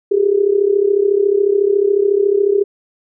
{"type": "tone with amplitude modulation", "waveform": "sine", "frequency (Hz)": 401.7, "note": "G4", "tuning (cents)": 42, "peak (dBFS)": -7, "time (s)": [0.11, 2.64], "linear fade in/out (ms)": 10, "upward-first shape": "sine", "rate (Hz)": 34, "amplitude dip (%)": 80, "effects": []}